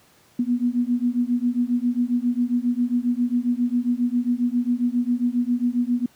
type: beating tone pair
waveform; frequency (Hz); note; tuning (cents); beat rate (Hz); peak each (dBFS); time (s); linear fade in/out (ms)
sine; 239.7 / 247.1; A#3 / B3; +48 / +1; 7.4; -22; 0.39-6.06; 5
effects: pink hiss -56 dBFS RMS until 6.15 s + high-pass 100 Hz 12 dB/octave